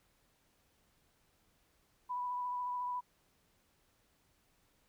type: tone with vibrato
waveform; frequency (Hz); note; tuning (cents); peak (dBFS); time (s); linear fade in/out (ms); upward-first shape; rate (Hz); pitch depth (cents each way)
sine; 987.8; B5; 0; -35; 2.09-3.01; 20; sine; 14; 16
effects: pink hiss -73 dBFS RMS until 4.88 s